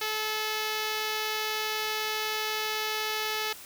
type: tone with notch filter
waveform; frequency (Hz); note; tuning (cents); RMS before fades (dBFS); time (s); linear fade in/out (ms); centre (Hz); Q
5% pulse; 432; A4; -32; -31; 0.01-3.53; 5; 8800; 1.3
effects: white hiss -46 dBFS RMS until 3.65 s